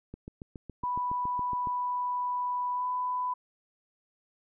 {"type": "click train", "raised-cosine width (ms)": 3, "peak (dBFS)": -28, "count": 12, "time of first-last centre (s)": [0.14, 1.672], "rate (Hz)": 7.18}
{"type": "tone with pitch glide", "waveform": "sine", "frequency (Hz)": [987.8, 997.5], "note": ["B5", "B5"], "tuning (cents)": [0, 17], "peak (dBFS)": -28, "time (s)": [0.83, 3.34], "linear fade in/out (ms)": 10, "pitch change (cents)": 17, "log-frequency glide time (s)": [2.74, 2.85]}
{"effects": []}